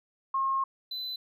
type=tone pair in turn; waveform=sine / triangle; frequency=1076 / 4017 Hz; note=C6 / B7; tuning=+48 / +29 cents; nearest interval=octave + major seventh; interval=2281 cents; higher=second; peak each=-25 / -32 dBFS; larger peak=first; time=0.34-0.64 / 0.91-1.16 s; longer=first; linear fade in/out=5 ms; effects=none